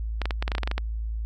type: clicks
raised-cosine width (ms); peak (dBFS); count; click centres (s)
0.3; -12; 12; 0.217 / 0.256 / 0.308 / 0.425 / 0.479 / 0.518 / 0.551 / 0.582 / 0.633 / 0.675 / 0.714 / 0.78
effects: added 55 Hz sine -27 dBFS peak until 1.25 s